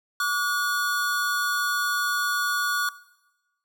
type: tone pair together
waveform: square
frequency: 1151.5 / 1449 Hz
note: D6 / F#6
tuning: -34 / -37 cents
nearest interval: major third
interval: 397 cents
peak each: -28 / -25 dBFS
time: 0.2-2.89 s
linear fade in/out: 2 ms
effects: noise-tail reverb RT60 1.0 s tail -19 dB re dry